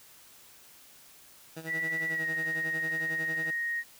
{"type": "tone with tremolo", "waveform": "15% pulse", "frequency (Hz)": 161.3, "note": "E3", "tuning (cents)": -37, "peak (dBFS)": -31, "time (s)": [1.56, 3.51], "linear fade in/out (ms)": 10, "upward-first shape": "sine", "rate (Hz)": 11, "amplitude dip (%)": 75}
{"type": "tone with pitch glide", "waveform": "sine", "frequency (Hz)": [1954, 1870.1], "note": ["B6", "A#6"], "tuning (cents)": [-19, 5], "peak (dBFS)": -29, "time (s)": [1.66, 3.84], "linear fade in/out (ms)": 50, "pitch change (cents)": -76, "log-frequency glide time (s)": [2.1, 2.27]}
{"effects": ["white hiss -55 dBFS RMS until 3.99 s"]}